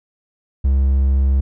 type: tone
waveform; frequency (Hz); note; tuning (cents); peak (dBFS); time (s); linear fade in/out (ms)
triangle; 67.4; C#2; -48; -10; 0.64-1.41; 10
effects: none